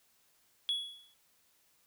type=tone with exponential decay; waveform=triangle; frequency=3368 Hz; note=G#7; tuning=24 cents sharp; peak=-25 dBFS; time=0.69-1.14 s; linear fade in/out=0 ms; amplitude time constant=96 ms; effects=tanh soft clip ceiling -24 dBFS + white hiss -70 dBFS RMS until 1.86 s